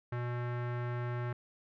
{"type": "tone with low-pass filter", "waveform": "square", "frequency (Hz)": 121.5, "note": "B2", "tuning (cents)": -28, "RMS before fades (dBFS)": -36, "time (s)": [0.12, 1.33], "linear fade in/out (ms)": 5, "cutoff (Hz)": 1700, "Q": 1.8, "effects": []}